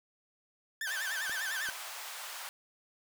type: tone with vibrato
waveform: 40% pulse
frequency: 1661.2 Hz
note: G#6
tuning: in tune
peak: -33 dBFS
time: 0.81-1.7 s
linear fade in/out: 2 ms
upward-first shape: sine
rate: 10 Hz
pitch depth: 160 cents each way
type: high-pass noise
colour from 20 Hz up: pink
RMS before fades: -43 dBFS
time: 0.87-2.49 s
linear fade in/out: 0 ms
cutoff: 770 Hz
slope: 24 dB/octave
type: clicks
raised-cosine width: 1 ms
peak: -34 dBFS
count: 2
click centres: 1.296 / 1.688 s
effects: none